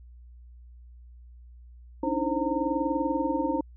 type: tone cluster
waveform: sine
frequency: 280.7 / 301.1 / 321.5 / 527 / 916 Hz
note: C#4 / D4 / E4 / C5 / A#5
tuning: +22 / +43 / -43 / +12 / -31 cents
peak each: -31 dBFS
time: 2.03-3.61 s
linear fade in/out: 5 ms
effects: added 60 Hz sine -46 dBFS peak until 3.76 s